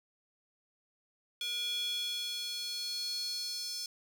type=tone with high-pass filter sweep; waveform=square; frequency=480 Hz; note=B4; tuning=49 cents flat; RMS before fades=-37 dBFS; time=1.41-3.86 s; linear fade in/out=2 ms; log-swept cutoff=3100 to 4900 Hz; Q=6.4; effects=none